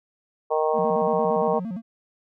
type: harmonic tone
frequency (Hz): 155.56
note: D#3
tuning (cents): 0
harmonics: 3 / 4 / 5 / 6 / 7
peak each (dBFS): -23 / -25 / -27 / -29 / -30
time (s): 0.5-1.6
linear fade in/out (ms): 20
type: tone with vibrato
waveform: triangle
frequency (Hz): 202.7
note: G#3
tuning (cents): -42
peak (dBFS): -26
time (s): 0.73-1.82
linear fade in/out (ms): 50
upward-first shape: square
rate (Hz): 8.7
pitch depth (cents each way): 200
effects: none